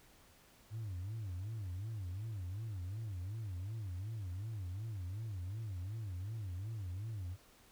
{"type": "tone with vibrato", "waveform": "sine", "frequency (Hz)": 100, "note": "G2", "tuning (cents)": 35, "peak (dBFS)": -37, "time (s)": [0.7, 7.37], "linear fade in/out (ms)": 50, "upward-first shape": "sine", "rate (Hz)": 2.7, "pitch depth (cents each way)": 220, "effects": ["tanh soft clip ceiling -38 dBFS", "pink hiss -64 dBFS RMS until 7.71 s"]}